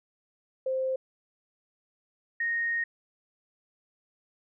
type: tone pair in turn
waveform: sine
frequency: 523.3 / 1859.8 Hz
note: C5 / A#6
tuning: 0 / -5 cents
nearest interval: octave + minor seventh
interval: 2195 cents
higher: second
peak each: -26 dBFS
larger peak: neither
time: 0.66-0.96 / 2.4-2.84 s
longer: second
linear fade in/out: 5 ms
effects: none